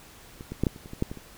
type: clicks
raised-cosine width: 3 ms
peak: -26 / -21 / -10 / -10 / -30 / -29 / -25 / -11 / -22 / -28 dBFS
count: 10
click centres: 0.409 / 0.52 / 0.636 / 0.668 / 0.762 / 0.859 / 0.934 / 1.024 / 1.115 / 1.173 s
effects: pink hiss -50 dBFS RMS until 1.37 s